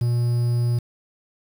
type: tone with quantisation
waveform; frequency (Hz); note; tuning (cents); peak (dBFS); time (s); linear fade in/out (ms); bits
triangle; 120; B2; -49; -16; 0.01-0.79; 5; 7
effects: none